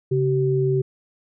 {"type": "tone pair together", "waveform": "sine", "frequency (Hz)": [136.53, 382.5], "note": ["C#3", "G4"], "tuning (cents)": [-26, -42], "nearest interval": "octave + tritone", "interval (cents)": 1784, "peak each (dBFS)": -20, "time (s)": [0.11, 0.82], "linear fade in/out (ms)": 10, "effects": []}